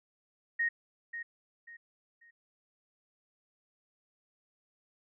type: tone with echo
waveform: sine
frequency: 1864.7 Hz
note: A#6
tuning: in tune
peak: -27 dBFS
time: 0.59-0.69 s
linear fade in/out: 10 ms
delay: 540 ms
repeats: 3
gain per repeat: -10 dB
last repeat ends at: 2.31 s
effects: none